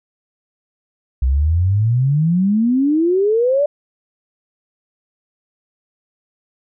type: exponential sweep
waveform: sine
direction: up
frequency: 61.74 to 596 Hz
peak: -12 dBFS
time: 1.22-3.66 s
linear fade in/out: 5 ms
effects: none